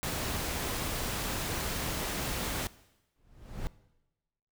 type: noise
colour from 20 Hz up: pink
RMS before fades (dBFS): -34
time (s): 0.03-2.67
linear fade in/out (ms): 0
type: noise with exponential growth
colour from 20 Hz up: brown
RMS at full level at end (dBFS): -31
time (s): 3.16-3.67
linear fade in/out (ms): 0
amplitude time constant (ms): 110
effects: noise-tail reverb RT60 1.0 s tail -19 dB re dry